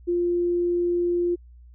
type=tone; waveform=sine; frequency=349.2 Hz; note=F4; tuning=in tune; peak=-20 dBFS; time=0.07-1.36 s; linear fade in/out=20 ms; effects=added 60 Hz sine -45 dBFS peak until 1.74 s